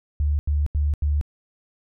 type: tone bursts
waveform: sine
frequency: 73.42 Hz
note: D2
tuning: in tune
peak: -18 dBFS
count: 4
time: 0.2-1.212 s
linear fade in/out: 0 ms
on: 190 ms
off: 84 ms
effects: none